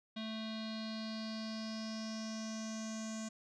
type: tone with low-pass filter sweep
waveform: square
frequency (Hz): 220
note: A3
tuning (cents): 0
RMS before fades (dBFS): -42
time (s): 0.16-3.29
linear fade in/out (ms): 10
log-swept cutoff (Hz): 3700 to 6900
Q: 6.1
effects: none